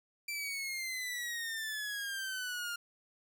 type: exponential sweep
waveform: sawtooth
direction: down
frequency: 2349 to 1400 Hz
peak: -33 dBFS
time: 0.28-2.76 s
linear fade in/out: 5 ms
effects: none